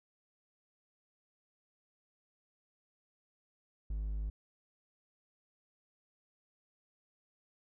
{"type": "tone", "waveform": "triangle", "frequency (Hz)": 52, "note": "G#1", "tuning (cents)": 3, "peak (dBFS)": -32, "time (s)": [3.9, 4.3], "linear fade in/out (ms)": 5, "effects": []}